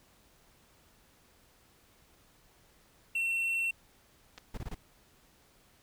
triangle tone, 2709 Hz, E7, 47 cents sharp, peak -27 dBFS, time 3.15-3.71 s, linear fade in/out 5 ms
clicks, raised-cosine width 0.2 ms, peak -30 dBFS, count 2, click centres 4.378 / 4.382 s
brown noise bursts, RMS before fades -38 dBFS, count 4, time 4.54-4.747 s, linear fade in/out 5 ms, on 36 ms, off 21 ms
effects pink hiss -64 dBFS RMS until 5.82 s

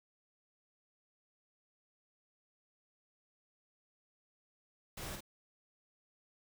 pink noise with echo, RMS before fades -45 dBFS, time 4.97-5.16 s, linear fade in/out 5 ms, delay 47 ms, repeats 1, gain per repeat -3 dB, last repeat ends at 5.207 s, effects none

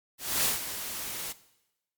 white noise with ADSR envelope, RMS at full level -25 dBFS, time 0.18-1.33 s, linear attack 260 ms, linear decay 150 ms, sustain -11 dB, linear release 17 ms, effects noise-tail reverb RT60 0.9 s tail -17 dB re dry + MP3 96 kbps

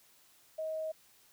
sine tone, 632 Hz, D#5, 27 cents sharp, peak -34 dBFS, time 0.58-0.92 s, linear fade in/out 10 ms, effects white hiss -64 dBFS RMS until 1.32 s

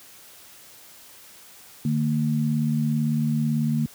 sine tone pair together, 149.6 / 227.6 Hz, D3 / A#3, +32 / -41 cents, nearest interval perfect fifth, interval 727 cents, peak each -23 dBFS, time 1.85-3.86 s, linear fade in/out 2 ms, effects white hiss -48 dBFS RMS until 3.94 s + high-pass 60 Hz 12 dB/octave

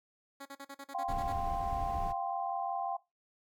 10% pulse tone bursts, 277.2 Hz, C#4, in tune, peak -35 dBFS, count 10, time 0.4-1.329 s, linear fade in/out 10 ms, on 56 ms, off 41 ms
sine chord, F suspended second, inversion none, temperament equal, 698.5 / 784 / 1046.5 Hz, F5 / G5 / C6, 0 / 0 / 0 cents, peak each -37 / -35 / -41 dBFS, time 0.94-2.97 s, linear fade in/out 10 ms
brown noise, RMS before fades -39 dBFS, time 1.08-2.13 s, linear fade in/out 20 ms
effects noise-tail reverb RT60 0.2 s tail -17 dB re dry

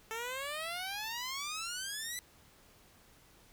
10% pulse exponential sweep, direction up, 440 to 2012 Hz, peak -29 dBFS, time 0.11-2.19 s, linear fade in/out 0 ms, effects pink hiss -62 dBFS RMS until 3.52 s

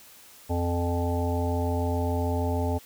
harmonic tone, 86.6 Hz, F2, 14 cents flat, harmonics 1 / 3 / 5 / 7 / 9 / 10, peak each -26 / -31 / -33 / -34 / -36 / -36 dBFS, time 0.49-2.79 s, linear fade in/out 20 ms, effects white hiss -51 dBFS RMS until 2.85 s

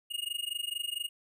square tone with amplitude modulation, 2858 Hz, F7, 39 cents sharp, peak -30 dBFS, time 0.1-1.09 s, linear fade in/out 20 ms, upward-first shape sine, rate 24.4 Hz, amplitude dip 95%, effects none

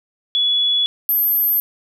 sine tone pair in turn, 3400 / 12892 Hz, G#7 / G9, +40 / +47 cents, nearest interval octave + major seventh, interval 2307 cents, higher second, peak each -14 dBFS, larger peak neither, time 0.35-0.86 / 1.09-1.6 s, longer neither, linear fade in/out 0 ms, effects none

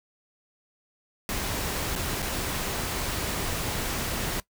pink noise with dropouts, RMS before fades -30 dBFS, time 1.29-4.4 s, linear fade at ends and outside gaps 1 ms, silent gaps 1.954-1.96 / 2.222-2.226 s, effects noise-tail reverb RT60 0.1 s tail -19 dB re dry

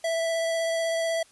square tone with vibrato, 659.3 Hz, E5, in tune, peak -25 dBFS, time 0.04-1.23 s, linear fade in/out 5 ms, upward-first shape sine, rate 16 Hz, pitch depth 10 cents each way, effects white hiss -57 dBFS RMS until 1.31 s + resampled to 24000 Hz

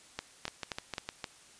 two click trains, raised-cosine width 0.2 ms, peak -18 / -17 dBFS, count 6 / 4, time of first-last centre 0.48-1.242 / 0.19-0.982 s, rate 6.56 / 3.79 Hz, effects white hiss -57 dBFS RMS until 1.59 s + resampled to 22050 Hz

